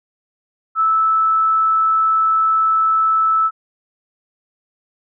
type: tone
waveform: sine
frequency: 1311 Hz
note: E6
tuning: 10 cents flat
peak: -12 dBFS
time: 0.75-3.51 s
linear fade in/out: 50 ms
effects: none